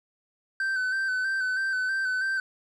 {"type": "tone with vibrato", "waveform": "triangle", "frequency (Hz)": 1537, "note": "G6", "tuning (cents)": -35, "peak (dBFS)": -23, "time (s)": [0.6, 2.4], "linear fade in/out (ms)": 2, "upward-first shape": "square", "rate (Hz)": 3.1, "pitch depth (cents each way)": 29, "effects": ["resampled to 24000 Hz"]}